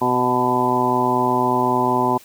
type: harmonic tone with a mistuned harmonic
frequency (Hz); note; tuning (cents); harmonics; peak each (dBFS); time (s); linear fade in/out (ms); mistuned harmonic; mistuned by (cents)
125.1; B2; +23; 1 / 2 / 3 / 4 / 5 / 6 / 7 / 8; -29 / -23 / -23 / -32 / -27 / -26 / -21 / -21; 0.01-2.18; 10; 6; -20
effects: white hiss -47 dBFS RMS until 2.24 s